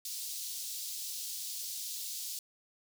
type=high-pass noise; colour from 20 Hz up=pink; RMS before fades=-40 dBFS; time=0.05-2.39 s; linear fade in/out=2 ms; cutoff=4100 Hz; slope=24 dB/octave; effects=none